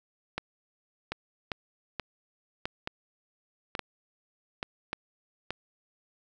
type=two click trains; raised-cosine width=0.3 ms; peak=-16 / -15 dBFS; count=6 / 5; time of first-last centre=1.12-5.506 / 0.38-4.931 s; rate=1.14 / 0.879 Hz; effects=none